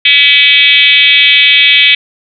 sine tone with frequency modulation, 2859 Hz, F7, 40 cents sharp, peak -3 dBFS, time 0.05-1.95 s, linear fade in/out 5 ms, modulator 290 Hz, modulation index 2.7, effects none

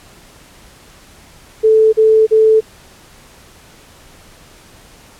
sine tone bursts, 438.6 Hz, A4, 6 cents flat, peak -6 dBFS, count 3, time 1.63-2.608 s, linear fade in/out 20 ms, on 300 ms, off 39 ms, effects pink hiss -43 dBFS RMS until 5.19 s + low-pass 12000 Hz 12 dB/octave

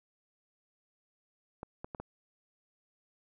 clicks, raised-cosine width 1 ms, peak -26 dBFS, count 4, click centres 1.631 / 1.845 / 1.948 / 2 s, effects none

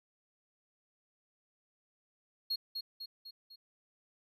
triangle tone with echo, 4292 Hz, C8, 43 cents sharp, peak -30 dBFS, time 2.5-2.56 s, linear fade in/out 10 ms, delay 250 ms, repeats 4, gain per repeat -5 dB, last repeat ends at 3.56 s, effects none

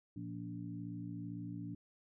harmonic tone with a mistuned harmonic, 57.8 Hz, A#1, 14 cents flat, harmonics 2 / 3 / 4 / 5, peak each -46 / -46 / -52 / -46 dBFS, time 0.16-1.75 s, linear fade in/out 5 ms, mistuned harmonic 4, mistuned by +32 cents, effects none

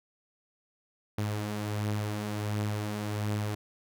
sawtooth beating tone pair, 103.83 / 105.23 Hz, G#2 / G#2, 0 / +23 cents, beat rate 1.4 Hz, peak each -34 / -27 dBFS, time 1.18-3.55 s, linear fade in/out 5 ms, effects none

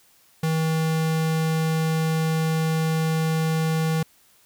square tone, 160 Hz, D#3, 49 cents sharp, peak -21 dBFS, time 0.43-4.03 s, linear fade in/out 5 ms, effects white hiss -58 dBFS RMS until 4.45 s

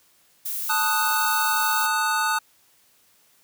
violet noise, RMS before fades -29 dBFS, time 0.45-1.87 s, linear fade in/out 10 ms
square chord, D# diminished, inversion second, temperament equal, 880 / 1244.5 / 1480 Hz, A5 / D#6 / F#6, 0 / 0 / 0 cents, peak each -26 dBFS, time 0.69-2.39 s, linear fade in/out 10 ms
effects white hiss -60 dBFS RMS until 3.43 s + high-pass 60 Hz 12 dB/octave

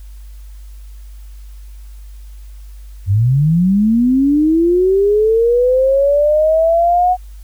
sine linear sweep, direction up, 90.3 to 737 Hz, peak -9 dBFS, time 3.06-7.17 s, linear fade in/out 50 ms, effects added 50 Hz sine -31 dBFS peak until 7.43 s + white hiss -52 dBFS RMS until 7.43 s

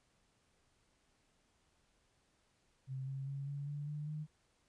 sine tone with pitch steps, 132.3 / 135.47 / 138.72 / 142.04 / 145.45 / 148.93 / 152.5 Hz, C3 / C#3 / C#3 / C#3 / D3 / D3 / D#3, +20 / -39 / +2 / +43 / -16 / +25 / -34 cents, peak -39 dBFS, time 2.87-4.27 s, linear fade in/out 50 ms, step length 200 ms, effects pink hiss -75 dBFS RMS until 4.68 s + resampled to 22050 Hz

